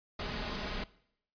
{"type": "noise with comb filter", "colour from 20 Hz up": "pink", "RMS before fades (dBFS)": -37, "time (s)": [0.19, 0.84], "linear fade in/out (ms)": 5, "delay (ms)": 4.8, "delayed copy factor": 0.5, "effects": ["noise-tail reverb RT60 0.7 s tail -20 dB re dry", "resampled to 11025 Hz"]}